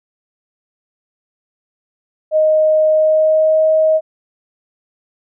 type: tone with pitch glide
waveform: sine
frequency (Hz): 622.3 to 630.3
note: D#5 to D#5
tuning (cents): 0 to +22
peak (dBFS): -9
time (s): 2.31-4.01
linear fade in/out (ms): 50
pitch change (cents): +22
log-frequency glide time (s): 2.9-3.65
effects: none